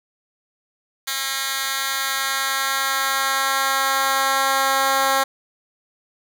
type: tone with high-pass filter sweep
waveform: 10% pulse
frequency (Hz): 269.9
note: C#4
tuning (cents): -46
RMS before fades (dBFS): -21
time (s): 1.07-5.24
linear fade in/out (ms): 10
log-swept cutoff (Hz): 2500 to 660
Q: 0.89
effects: none